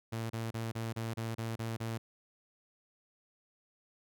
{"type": "tone bursts", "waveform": "sawtooth", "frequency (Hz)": 113.6, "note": "A#2", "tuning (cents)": -44, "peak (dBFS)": -31, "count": 9, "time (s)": [0.12, 1.98], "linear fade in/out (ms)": 10, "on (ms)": 180, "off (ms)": 30, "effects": []}